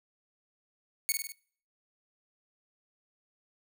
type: tone with echo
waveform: 5% pulse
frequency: 2217 Hz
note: C#7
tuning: in tune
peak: -15 dBFS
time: 1.09-1.12 s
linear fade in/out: 0 ms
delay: 50 ms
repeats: 4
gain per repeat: -4 dB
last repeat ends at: 1.32 s
effects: noise-tail reverb RT60 0.5 s tail -22 dB re dry